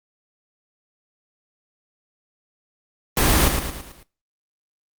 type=noise with echo; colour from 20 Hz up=pink; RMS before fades=-17 dBFS; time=3.17-3.48 s; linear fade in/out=2 ms; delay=110 ms; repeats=5; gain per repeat=-6 dB; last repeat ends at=4.03 s; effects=noise-tail reverb RT60 0.3 s tail -20 dB re dry + Opus 24 kbps